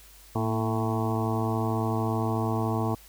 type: harmonic tone with a mistuned harmonic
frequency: 110.8 Hz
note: A2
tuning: 13 cents sharp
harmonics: 1 / 2 / 3 / 4 / 6 / 7 / 8 / 9 / 10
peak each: -28 / -31 / -33 / -34 / -36 / -36 / -37 / -38 / -38 dBFS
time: 0.35-2.95 s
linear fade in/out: 5 ms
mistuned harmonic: 2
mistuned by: +57 cents
effects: added 50 Hz sine -53 dBFS peak until 3.08 s + white hiss -53 dBFS RMS until 3.08 s